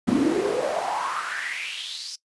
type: noise with high-pass filter sweep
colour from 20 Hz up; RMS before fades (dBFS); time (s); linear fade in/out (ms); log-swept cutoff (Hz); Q
brown; -26; 0.07-2.16; 10; 230 to 5400; 6.1
effects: noise-tail reverb RT60 0.1 s tail -20 dB re dry + resampled to 24000 Hz